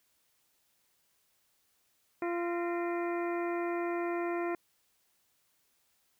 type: harmonic tone with a mistuned harmonic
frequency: 345.1 Hz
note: F4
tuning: 21 cents flat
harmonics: 1 / 2 / 3 / 4 / 5 / 6 / 7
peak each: -32 / -38 / -42 / -44 / -46 / -48 / -49 dBFS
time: 2.22-4.55 s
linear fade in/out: 2 ms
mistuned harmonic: 5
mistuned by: +95 cents
effects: white hiss -73 dBFS RMS until 6.19 s